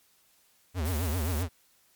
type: tone with vibrato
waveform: square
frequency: 82.41 Hz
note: E2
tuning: in tune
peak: -28 dBFS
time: 0.74-1.49 s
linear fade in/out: 50 ms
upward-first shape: triangle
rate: 7.6 Hz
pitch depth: 260 cents each way
type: noise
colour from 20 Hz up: blue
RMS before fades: -40 dBFS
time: 0.85-1.43 s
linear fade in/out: 5 ms
effects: white hiss -65 dBFS RMS until 1.95 s + MP3 96 kbps